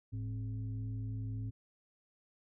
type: tone with frequency modulation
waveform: sine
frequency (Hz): 108.9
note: A2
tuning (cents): -17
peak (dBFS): -36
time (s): 0.12-1.51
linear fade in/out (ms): 20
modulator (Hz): 156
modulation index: 0.53
effects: none